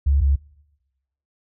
sine tone pair in turn, 70.1 / 69.5 Hz, C#2 / C#2, +20 / +5 cents, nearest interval unison, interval 15 cents, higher first, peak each -14 dBFS, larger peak neither, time 0.06-0.21 / 0.21-0.36 s, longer neither, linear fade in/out 10 ms, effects noise-tail reverb RT60 1.0 s tail -24 dB re dry

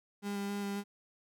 35% pulse tone with vibrato, 201.3 Hz, G3, 46 cents sharp, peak -33 dBFS, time 0.22-0.84 s, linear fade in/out 50 ms, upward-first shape square, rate 3.7 Hz, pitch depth 10 cents each way, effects none

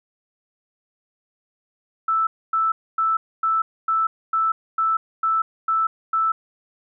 sine tone bursts, 1318.5 Hz, E6, in tune, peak -17 dBFS, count 10, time 2.08-6.32 s, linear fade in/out 5 ms, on 190 ms, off 260 ms, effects none

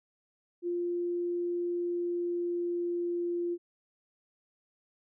sine tone with pitch glide, 349.2 to 347 Hz, F4 to F4, 0 to -11 cents, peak -29 dBFS, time 0.62-3.58 s, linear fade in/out 50 ms, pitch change -11 cents, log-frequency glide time 1.63-3.44 s, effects none

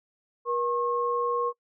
sine tone pair together, 479.1 / 1081.1 Hz, A#4 / C#6, +47 / -44 cents, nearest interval octave + major second, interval 1409 cents, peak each -27 dBFS, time 0.45-1.53 s, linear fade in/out 50 ms, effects noise-tail reverb RT60 0.1 s tail -23 dB re dry

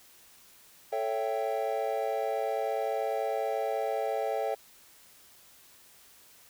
triangle chord, A dominant seventh, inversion none, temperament equal with one note detuned, 440 / 554.4 / 663.5 / 784 Hz, A4 / C#5 / E5 / G5, 0 / 0 / +11 / 0 cents, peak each -32 dBFS, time 0.92-4.55 s, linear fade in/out 10 ms, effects white hiss -57 dBFS RMS until 6.49 s

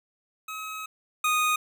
25% pulse tone pair in turn, 1277 / 1239.9 Hz, D#6 / D#6, +45 / -6 cents, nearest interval minor second, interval 51 cents, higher first, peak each -30 / -18 dBFS, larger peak second, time 0.48-0.86 / 1.24-1.56 s, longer first, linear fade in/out 5 ms, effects none

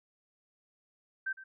sine tone with echo, 1556 Hz, G6, 13 cents flat, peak -31 dBFS, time 1.26-1.33 s, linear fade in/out 10 ms, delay 110 ms, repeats 1, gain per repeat -15 dB, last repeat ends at 1.44 s, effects none

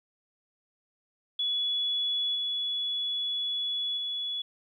sine tone with level steps, 3400 Hz, G#7, 40 cents sharp, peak -26 / -28 / -30 dBFS, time 1.39-4.42 s, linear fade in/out 5 ms, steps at 2.35 / 3.97 s, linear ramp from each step 5 ms, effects 11-bit

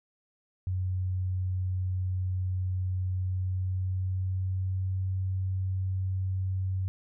sine tone with pitch glide, 92.5 to 94.23 Hz, F#2 to F#2, 0 to +32 cents, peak -27 dBFS, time 0.67-6.88 s, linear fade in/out 0 ms, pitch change +32 cents, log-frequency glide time 3.12-5.03 s, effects none

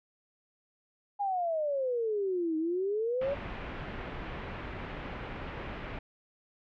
sine exponential two-way sweep, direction down then up, 826 to 311.1 to 578 Hz, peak -28 dBFS, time 1.19-3.35 s, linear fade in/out 20 ms, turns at 2.57 s
pink low-pass noise, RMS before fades -40 dBFS, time 3.21-5.99 s, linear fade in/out 5 ms, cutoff 2700 Hz, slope 24 dB/octave
effects none

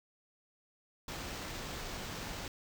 pink noise with sample-and-hold, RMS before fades -42 dBFS, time 1.08-2.48 s, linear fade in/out 2 ms, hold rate 11025 Hz, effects none

